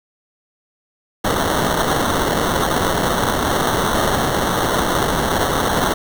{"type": "noise with sample-and-hold", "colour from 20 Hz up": "white", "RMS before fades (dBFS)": -18, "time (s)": [1.24, 5.94], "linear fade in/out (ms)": 10, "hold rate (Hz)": 2450, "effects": []}